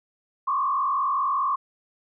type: tone with frequency modulation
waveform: sine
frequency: 1108.7 Hz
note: C#6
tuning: in tune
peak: -21 dBFS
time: 0.47-1.56 s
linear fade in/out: 10 ms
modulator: 45 Hz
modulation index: 1.5
effects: none